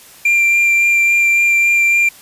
triangle tone with vibrato, 2375 Hz, D7, 19 cents sharp, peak -8 dBFS, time 0.25-2.09 s, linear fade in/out 5 ms, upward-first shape sine, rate 3.6 Hz, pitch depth 11 cents each way, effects white hiss -41 dBFS RMS until 2.21 s + resampled to 32000 Hz

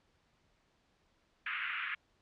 pink band-pass noise, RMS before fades -38 dBFS, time 1.46-1.95 s, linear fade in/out 5 ms, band 1300 to 2800 Hz, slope 48 dB/octave, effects pink hiss -73 dBFS RMS until 2.21 s + low-pass 5000 Hz 12 dB/octave

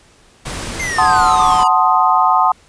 pink noise, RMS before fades -25 dBFS, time 0.45-1.64 s, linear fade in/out 10 ms
square exponential sweep, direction down, 2136 to 938 Hz, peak -20 dBFS, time 0.79-1.68 s, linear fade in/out 10 ms
sine chord, F# diminished seventh, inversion none, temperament equal, 740 / 880 / 1046.5 / 1244.5 Hz, F#5 / A5 / C6 / Eb6, 0 / 0 / 0 / 0 cents, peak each -15 dBFS, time 0.98-2.52 s, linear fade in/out 5 ms
effects pink hiss -49 dBFS RMS until 2.68 s + resampled to 22050 Hz

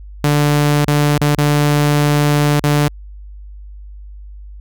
sawtooth tone with dropouts, 146.83 Hz, D3, in tune, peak -7 dBFS, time 0.24-2.88 s, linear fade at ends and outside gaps 2 ms, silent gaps 0.848-0.879 / 1.178-1.213 / 1.349-1.381 / 2.596-2.639 s, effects added 50 Hz sine -31 dBFS peak until 4.6 s

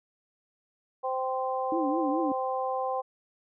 harmonic tone, 260 Hz, C4, 11 cents flat, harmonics 2 / 3 / 4, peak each -31 / -31 / -34 dBFS, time 1.03-3.02 s, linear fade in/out 20 ms
sine tone with vibrato, 308.7 Hz, D#4, 14 cents flat, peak -27 dBFS, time 1.72-2.32 s, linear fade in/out 2 ms, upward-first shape triangle, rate 4.7 Hz, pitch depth 190 cents each way
effects none

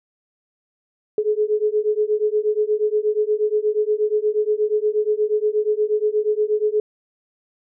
sine beating tone pair, 420.7 / 429.1 Hz, G#4 / A4, +22 / -43 cents, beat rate 8.4 Hz, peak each -20 dBFS, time 1.18-6.8 s, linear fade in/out 2 ms, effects none

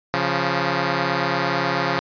5% pulse tone pair together, 137.87 / 174.61 Hz, C#3 / F3, -9 / 0 cents, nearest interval major third, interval 409 cents, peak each -11 dBFS, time 0.14-1.99 s, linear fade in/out 0 ms, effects resampled to 11025 Hz

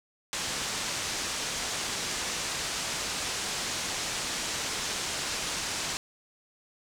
white low-pass noise, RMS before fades -33 dBFS, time 0.33-5.97 s, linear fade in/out 0 ms, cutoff 7700 Hz, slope 24 dB/octave, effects none

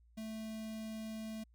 square tone with notch filter, 219.7 Hz, A3, 2 cents flat, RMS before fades -43 dBFS, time 0.17-1.44 s, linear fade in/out 10 ms, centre 1300 Hz, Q 1.1, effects added 58 Hz sine -62 dBFS peak until 1.54 s + MP3 96 kbps

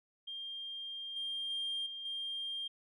sine tone with level steps, 3200 Hz, G7, 35 cents sharp, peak -40 / -35 / -33 / -41 / -36 dBFS, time 0.27-2.68 s, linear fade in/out 10 ms, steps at 1.16 / 1.5 / 1.86 / 2.05 s, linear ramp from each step 5 ms, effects tanh soft clip ceiling -32 dBFS

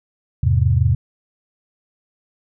sine chord, E augmented, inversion none, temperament just, 82.41 / 103.01 / 128.76 Hz, E2 / G#2 / B#2, 0 / -14 / -27 cents, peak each -17 dBFS, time 0.43-0.95 s, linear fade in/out 5 ms, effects none

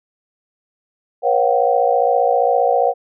sine tone cluster, 483.6 / 546 / 712 / 767 Hz, B4 / C#5 / F5 / G5, -36 / -26 / +33 / -38 cents, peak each -18 dBFS, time 1.22-2.94 s, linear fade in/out 50 ms, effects none

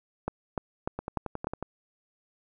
two click trains, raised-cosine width 1 ms, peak -15 / -19 dBFS, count 5 / 8, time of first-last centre 0.28-1.47 / 0.99-1.626 s, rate 3.36 / 11 Hz, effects none

